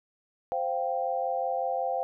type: chord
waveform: sine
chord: C suspended fourth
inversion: none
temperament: equal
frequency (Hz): 523.3 / 698.5 / 784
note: C5 / F5 / G5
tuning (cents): 0 / 0 / 0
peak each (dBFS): -31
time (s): 0.52-2.03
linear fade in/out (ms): 0
effects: none